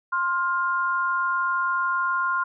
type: tone pair together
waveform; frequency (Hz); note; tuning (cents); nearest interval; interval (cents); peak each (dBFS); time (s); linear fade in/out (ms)
sine; 1054.8 / 1408; C6 / F6; +14 / +14; perfect fourth; 500; -24; 0.12-2.44; 10
effects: none